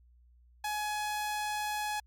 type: tone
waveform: sawtooth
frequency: 842 Hz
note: G#5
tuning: 24 cents sharp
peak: -28 dBFS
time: 0.64-2 s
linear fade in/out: 5 ms
effects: added 60 Hz sine -58 dBFS peak until 2.06 s + MP3 64 kbps